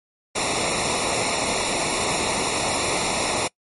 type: noise with comb filter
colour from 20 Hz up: pink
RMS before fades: -23 dBFS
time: 0.35-3.48 s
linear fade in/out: 10 ms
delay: 0.63 ms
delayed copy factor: -0.9
effects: noise-tail reverb RT60 0.1 s tail -24 dB re dry + MP3 48 kbps